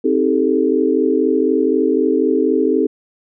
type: chord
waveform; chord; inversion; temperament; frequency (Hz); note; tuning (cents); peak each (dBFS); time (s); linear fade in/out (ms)
sine; A half-diminished seventh; first; just; 264 / 316.8 / 396 / 440; C4 / Eb4 / G4 / A4; +16 / +31 / +18 / 0; -18; 0.04-2.87; 10
effects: none